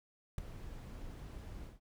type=noise with ADSR envelope; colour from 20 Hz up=brown; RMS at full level=-31 dBFS; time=0.38-1.8 s; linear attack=3 ms; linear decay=6 ms; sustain=-16 dB; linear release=160 ms; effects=none